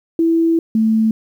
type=tone pair in turn; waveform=sine; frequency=330 / 220.9 Hz; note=E4 / A3; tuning=+2 / +7 cents; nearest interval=perfect fifth; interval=695 cents; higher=first; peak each=-11 dBFS; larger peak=neither; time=0.19-0.59 / 0.75-1.11 s; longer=first; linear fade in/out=2 ms; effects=8-bit